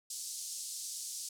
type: band-pass noise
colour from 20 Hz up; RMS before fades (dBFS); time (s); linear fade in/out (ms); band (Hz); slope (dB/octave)
white; -42; 0.1-1.29; 5; 4700 to 9400; 24
effects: none